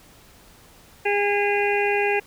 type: harmonic tone with a mistuned harmonic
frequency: 408.3 Hz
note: G#4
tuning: 29 cents flat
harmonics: 1 / 2 / 4 / 5 / 6 / 7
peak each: -22 / -25 / -29 / -29 / -27 / -30 dBFS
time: 1.05-2.2 s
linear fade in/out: 10 ms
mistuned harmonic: 7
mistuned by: -73 cents
effects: pink hiss -51 dBFS RMS until 2.26 s